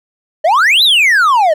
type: exponential two-way sweep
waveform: triangle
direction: up then down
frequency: 589 to 4090 to 589 Hz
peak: -5 dBFS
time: 0.44-1.54 s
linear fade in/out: 10 ms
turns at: 0.83 s
effects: none